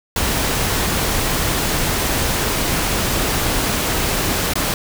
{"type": "noise with dropouts", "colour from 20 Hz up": "pink", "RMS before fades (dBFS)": -19, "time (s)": [0.16, 4.74], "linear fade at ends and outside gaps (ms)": 2, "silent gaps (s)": [4.536, 4.555], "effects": []}